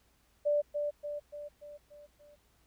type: tone with echo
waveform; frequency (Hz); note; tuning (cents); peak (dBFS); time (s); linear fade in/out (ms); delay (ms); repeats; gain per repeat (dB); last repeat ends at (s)
sine; 587.3; D5; 0; -25; 0.45-0.62; 20; 290; 6; -5; 2.36
effects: added 59 Hz sine -70 dBFS peak until 2.66 s + pink hiss -70 dBFS RMS until 2.66 s